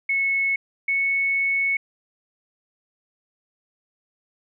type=tone pair in turn; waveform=sine; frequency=2197 / 2209 Hz; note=C#7 / C#7; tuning=-16 / -7 cents; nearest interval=unison; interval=9 cents; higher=second; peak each=-19 dBFS; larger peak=neither; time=0.09-0.56 / 0.88-1.77 s; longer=second; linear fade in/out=5 ms; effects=none